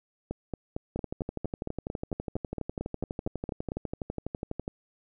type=two click trains; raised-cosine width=2 ms; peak=-19 / -19 dBFS; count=16 / 46; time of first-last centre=0.31-3.719 / 0.96-4.679 s; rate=4.4 / 12.1 Hz; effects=none